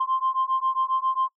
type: beating tone pair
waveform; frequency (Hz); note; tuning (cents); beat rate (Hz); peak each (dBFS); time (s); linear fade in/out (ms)
sine; 1046.5 / 1053.9; C6 / C6; 0 / +12; 7.4; -24; 0-1.29; 10
effects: noise-tail reverb RT60 0.1 s tail -23 dB re dry + tanh soft clip ceiling -15 dBFS